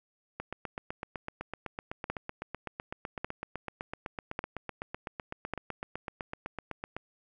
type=two click trains; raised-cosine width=0.5 ms; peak=-17 / -21 dBFS; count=4 / 53; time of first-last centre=2.1-5.536 / 0.4-6.966 s; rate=0.873 / 7.92 Hz; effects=none